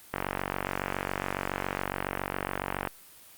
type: click train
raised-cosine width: 0.5 ms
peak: -13 dBFS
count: 130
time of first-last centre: 0.14-2.873 s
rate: 47.2 Hz
effects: white hiss -52 dBFS RMS until 3.37 s + Opus 32 kbps